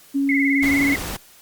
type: tone with pitch glide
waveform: sine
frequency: 277.2 to 279.8 Hz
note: C#4 to C#4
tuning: 0 to +16 cents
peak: -17 dBFS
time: 0.14-0.95 s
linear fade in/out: 20 ms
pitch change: +16 cents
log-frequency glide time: 0.67-0.78 s
type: tone with vibrato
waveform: sine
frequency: 2093 Hz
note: C7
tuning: in tune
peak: -19 dBFS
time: 0.29-0.96 s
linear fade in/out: 2 ms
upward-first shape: sine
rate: 19 Hz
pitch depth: 86 cents each way
type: noise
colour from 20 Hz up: pink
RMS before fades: -29 dBFS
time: 0.62-1.17 s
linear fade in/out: 10 ms
effects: white hiss -49 dBFS RMS until 1.41 s + Opus 48 kbps